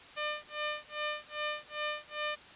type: tone with tremolo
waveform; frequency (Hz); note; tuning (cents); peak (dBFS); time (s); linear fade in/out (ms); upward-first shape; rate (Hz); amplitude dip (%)
10% pulse; 600; D5; +37; -23; 0.16-2.36; 20; sine; 2.5; 100
effects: white hiss -52 dBFS RMS until 2.55 s + resampled to 8000 Hz